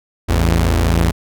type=tone pair together; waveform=sawtooth; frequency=55.31 / 84 Hz; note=A1 / E2; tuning=+10 / +33 cents; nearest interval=perfect fifth; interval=723 cents; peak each=-11 dBFS; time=0.28-1.12 s; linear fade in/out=20 ms; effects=none